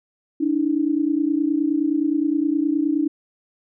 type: tone pair together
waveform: sine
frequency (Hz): 289.2 / 318.8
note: D4 / D#4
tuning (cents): -27 / +42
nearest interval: major second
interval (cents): 169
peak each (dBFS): -20 / -21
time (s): 0.4-3.08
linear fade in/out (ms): 10
effects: none